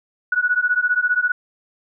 sine beating tone pair, 1462 / 1477 Hz, F#6 / F#6, -21 / -3 cents, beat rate 15 Hz, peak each -19 dBFS, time 0.32-1.32 s, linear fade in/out 5 ms, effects none

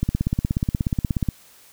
click train, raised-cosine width 5 ms, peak -8 dBFS, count 22, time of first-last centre 0.03-1.287 s, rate 16.7 Hz, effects white hiss -51 dBFS RMS until 1.72 s

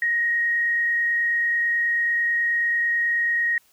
sine tone with frequency modulation, 1878 Hz, A#6, 12 cents sharp, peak -19 dBFS, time 0.02-3.58 s, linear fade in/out 2 ms, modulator 29.2 Hz, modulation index 0.44, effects white hiss -60 dBFS RMS until 3.72 s

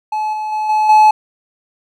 triangle tone with level steps, 858 Hz, A5, 44 cents flat, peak -14 / -17 / -14 / -9 / -3 dBFS, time 0.12-1.11 s, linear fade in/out 5 ms, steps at 0.33 / 0.52 / 0.69 / 0.89 s, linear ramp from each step 5 ms, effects none

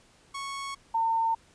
sawtooth / sine tone pair in turn, 1105 / 906.3 Hz, C#6 / A#5, -6 / -49 cents, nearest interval minor third, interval 343 cents, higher first, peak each -30 / -23 dBFS, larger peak second, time 0.34-0.75 / 0.94-1.35 s, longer neither, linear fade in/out 10 ms, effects pink hiss -60 dBFS RMS until 1.54 s + resampled to 22050 Hz

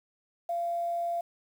sine tone with quantisation, 687 Hz, F5, 29 cents flat, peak -28 dBFS, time 0.49-1.21 s, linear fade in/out 5 ms, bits 9, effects none

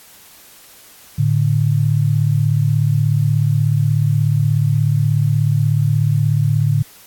sine tone pair together, 110.25 / 146.83 Hz, A2 / D3, +4 / 0 cents, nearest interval perfect fourth, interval 496 cents, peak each -15 dBFS, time 1.18-6.83 s, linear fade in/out 10 ms, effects white hiss -44 dBFS RMS until 7.06 s + AAC 64 kbps

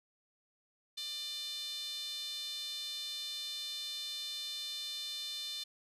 sawtooth tone with high-pass filter, 596 Hz, D5, 25 cents sharp, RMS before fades -41 dBFS, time 0.97-5.64 s, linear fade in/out 10 ms, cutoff 3800 Hz, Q 8.3, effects resampled to 32000 Hz + 12-bit

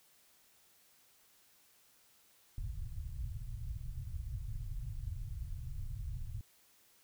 pink low-pass noise, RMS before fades -41 dBFS, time 2.58-6.41 s, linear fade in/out 2 ms, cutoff 130 Hz, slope 48 dB/octave, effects white hiss -67 dBFS RMS until 7.03 s

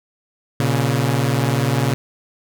sawtooth tone pair together, 118.7 / 138.97 Hz, A#2 / C#3, +32 / +5 cents, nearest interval minor third, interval 273 cents, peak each -15 dBFS, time 0.6-1.94 s, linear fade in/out 0 ms, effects none

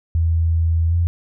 sine tone with pitch glide, 82.41 to 85.51 Hz, E2 to F2, 0 to -36 cents, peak -14 dBFS, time 0.15-1.07 s, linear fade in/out 0 ms, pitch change +64 cents, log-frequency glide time 0.89-0.94 s, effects none

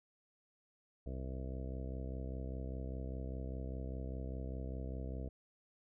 harmonic tone, 65 Hz, C2, 11 cents flat, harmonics 1 / 2 / 3 / 4 / 5 / 6 / 7 / 8 / 9 / 10, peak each -41 / -47 / -51 / -51 / -54 / -59 / -53 / -55 / -61 / -56 dBFS, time 1.06-5.29 s, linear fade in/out 5 ms, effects none

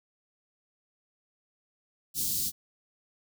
white band-stop noise, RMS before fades -30 dBFS, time 2.14-2.52 s, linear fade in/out 50 ms, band 280 to 4200 Hz, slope 24 dB/octave, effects none

